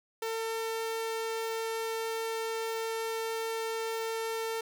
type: tone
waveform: sawtooth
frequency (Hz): 450.4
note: A4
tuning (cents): +40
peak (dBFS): -28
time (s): 0.22-4.61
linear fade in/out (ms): 5
effects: none